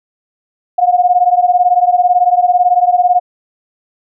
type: beating tone pair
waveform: sine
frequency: 711 / 729 Hz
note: F5 / F#5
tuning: +31 / -26 cents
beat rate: 18 Hz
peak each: -10 / -11 dBFS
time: 0.78-3.2 s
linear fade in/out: 10 ms
effects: none